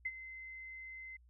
sine tone with ADSR envelope, 2062 Hz, C7, 26 cents flat, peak -33 dBFS, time 0.05-1.17 s, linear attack 8 ms, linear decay 46 ms, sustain -13 dB, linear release 9 ms, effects added 60 Hz sine -61 dBFS peak until 1.29 s

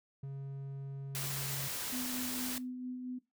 triangle tone, 137.4 Hz, C#3, 15 cents flat, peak -37 dBFS, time 0.23-1.68 s, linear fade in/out 5 ms
white noise, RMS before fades -39 dBFS, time 1.15-2.58 s, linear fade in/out 0 ms
sine tone with tremolo, 251.7 Hz, B3, 33 cents sharp, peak -37 dBFS, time 1.92-3.19 s, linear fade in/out 10 ms, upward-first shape sine, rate 4.4 Hz, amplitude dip 35%
effects noise-tail reverb RT60 0.2 s tail -17 dB re dry

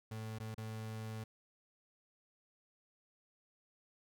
35% pulse tone with dropouts, 110.1 Hz, A2, 2 cents sharp, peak -40 dBFS, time 0.11-1.24 s, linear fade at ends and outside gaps 5 ms, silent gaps 0.386-0.4 / 0.546-0.579 s, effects none

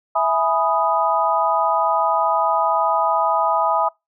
sine chord, E major seventh, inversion none, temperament equal with one note detuned, 659.3 / 834.5 / 987.8 / 1244.5 Hz, E5 / G#5 / B5 / D#6, 0 / +8 / 0 / 0 cents, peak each -21 dBFS, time 0.15-3.89 s, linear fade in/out 10 ms, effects noise-tail reverb RT60 0.2 s tail -25 dB re dry

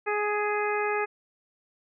harmonic tone with a mistuned harmonic, 417.4 Hz, G#4, 9 cents sharp, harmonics 1 / 2 / 3 / 4 / 5 / 6, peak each -28 / -31 / -33 / -34 / -35 / -36 dBFS, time 0.06-1.06 s, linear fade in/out 20 ms, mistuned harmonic 5, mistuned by -15 cents, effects none

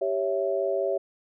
sine chord, C# diminished, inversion second, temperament equal, 392 / 554.4 / 659.3 Hz, G4 / C#5 / E5, 0 / 0 / 0 cents, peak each -28 / -27 / -29 dBFS, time 0.01-0.98 s, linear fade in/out 10 ms, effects none

